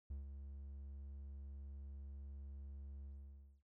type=tone with ADSR envelope; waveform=triangle; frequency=69.3 Hz; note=C#2; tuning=in tune; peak=-40 dBFS; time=0.1-3.63 s; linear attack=7 ms; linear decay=140 ms; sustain=-6 dB; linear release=580 ms; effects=none